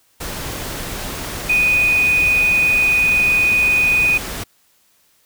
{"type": "tone in noise", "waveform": "sine", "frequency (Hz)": 2482, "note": "D#7", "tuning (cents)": -5, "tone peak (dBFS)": -12, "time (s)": [1.49, 4.18], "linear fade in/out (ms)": 10, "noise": "pink", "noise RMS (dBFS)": -27, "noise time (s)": [0.2, 4.44], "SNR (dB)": 12, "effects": ["white hiss -58 dBFS RMS until 5.25 s"]}